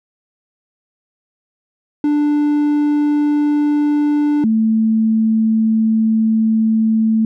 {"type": "tone pair in turn", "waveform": ["triangle", "sine"], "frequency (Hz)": [294.8, 221.3], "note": ["D4", "A3"], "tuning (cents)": [7, 10], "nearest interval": "perfect fourth", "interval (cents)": 497, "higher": "first", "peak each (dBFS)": [-10, -11], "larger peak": "first", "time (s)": [[2.04, 4.44], [4.44, 7.25]], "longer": "second", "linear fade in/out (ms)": 2, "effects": []}